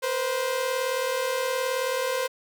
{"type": "tone pair together", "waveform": "sawtooth", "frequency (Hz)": [481.1, 520], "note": ["B4", "C5"], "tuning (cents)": [-45, -11], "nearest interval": "minor second", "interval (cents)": 134, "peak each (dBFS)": [-27, -22], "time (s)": [0.02, 2.28], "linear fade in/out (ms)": 20, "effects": []}